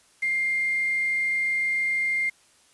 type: tone with quantisation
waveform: sine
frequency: 2109 Hz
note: C7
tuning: 13 cents sharp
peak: -22 dBFS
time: 0.22-2.3 s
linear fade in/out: 10 ms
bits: 7
effects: white hiss -59 dBFS RMS until 2.73 s + resampled to 24000 Hz